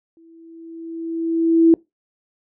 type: tone with exponential growth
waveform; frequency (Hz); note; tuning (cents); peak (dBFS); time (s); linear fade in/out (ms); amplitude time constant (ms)
sine; 329.6; E4; 0; -7; 0.17-1.74; 1; 340
effects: noise-tail reverb RT60 0.2 s tail -24 dB re dry